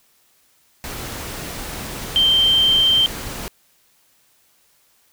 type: tone in noise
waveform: sine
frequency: 3136 Hz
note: G7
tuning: in tune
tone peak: -12 dBFS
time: 2.16-3.06 s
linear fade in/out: 0 ms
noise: pink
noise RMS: -30 dBFS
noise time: 0.84-3.48 s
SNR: +15 dB
effects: white hiss -59 dBFS RMS until 5.12 s